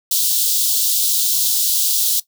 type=high-pass noise; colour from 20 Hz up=white; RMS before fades=-17 dBFS; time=0.11-2.2 s; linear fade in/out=5 ms; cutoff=3300 Hz; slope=48 dB/octave; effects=noise-tail reverb RT60 0.1 s tail -17 dB re dry